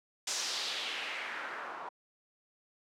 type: noise with low-pass filter sweep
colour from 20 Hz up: white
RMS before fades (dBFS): -38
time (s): 0.27-1.89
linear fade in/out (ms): 5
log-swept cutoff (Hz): 6600 to 1000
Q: 2.2
effects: high-pass 400 Hz 12 dB/octave